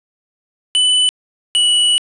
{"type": "tone pair in turn", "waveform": "square", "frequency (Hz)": [2992, 2944], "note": ["F#7", "F#7"], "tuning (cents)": [19, -9], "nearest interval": "unison", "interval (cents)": 28, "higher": "first", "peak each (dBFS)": -11, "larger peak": "neither", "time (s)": [[0.75, 1.09], [1.55, 1.98]], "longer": "second", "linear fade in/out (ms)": 0, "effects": ["resampled to 24000 Hz", "7-bit"]}